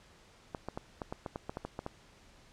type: clicks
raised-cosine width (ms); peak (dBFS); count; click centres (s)
1; -23; 12; 0.548 / 0.686 / 0.775 / 1.018 / 1.125 / 1.262 / 1.359 / 1.495 / 1.571 / 1.65 / 1.791 / 1.864
effects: pink hiss -60 dBFS RMS until 2.52 s + low-pass 7000 Hz 12 dB/octave